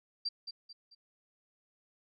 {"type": "tone with echo", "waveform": "sine", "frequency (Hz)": 4702, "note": "D8", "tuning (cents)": 1, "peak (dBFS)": -31, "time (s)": [0.25, 0.29], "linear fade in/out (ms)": 10, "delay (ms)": 220, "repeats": 3, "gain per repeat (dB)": -8, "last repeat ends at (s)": 0.95, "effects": []}